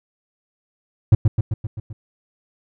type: tone with echo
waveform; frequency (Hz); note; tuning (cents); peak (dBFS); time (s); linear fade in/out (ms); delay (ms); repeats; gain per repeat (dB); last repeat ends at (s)
triangle; 107.8; A2; -35; -4; 1.12-1.15; 5; 130; 6; -4; 1.93
effects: none